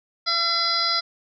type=harmonic tone with a mistuned harmonic; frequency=678 Hz; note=E5; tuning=49 cents sharp; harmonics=1 / 2 / 3 / 5 / 6 / 7 / 8; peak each=-35 / -26 / -31 / -34 / -26 / -23 / -35 dBFS; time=0.26-1.01 s; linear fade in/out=20 ms; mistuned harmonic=7; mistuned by=+59 cents; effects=none